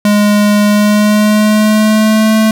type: tone with pitch glide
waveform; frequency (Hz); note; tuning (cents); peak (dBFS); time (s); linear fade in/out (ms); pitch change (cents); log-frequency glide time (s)
square; 207.3 to 218.7; G#3 to A3; -3 to -10; -7; 0.05-2.51; 2; +93; 0.67-2.36
effects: none